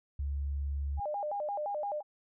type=tone; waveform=sine; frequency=70.5 Hz; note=C#2; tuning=30 cents sharp; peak=-31 dBFS; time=0.19-1 s; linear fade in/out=5 ms
type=tone with vibrato; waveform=sine; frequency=698.5 Hz; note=F5; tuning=in tune; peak=-32 dBFS; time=0.97-2.03 s; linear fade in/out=50 ms; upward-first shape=square; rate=5.8 Hz; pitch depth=260 cents each way
effects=none